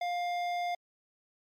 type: tone with hard clipping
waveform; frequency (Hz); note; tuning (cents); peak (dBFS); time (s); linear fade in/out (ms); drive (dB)
sine; 704; F5; +14; -32; 0.01-0.75; 5; 12
effects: MP3 96 kbps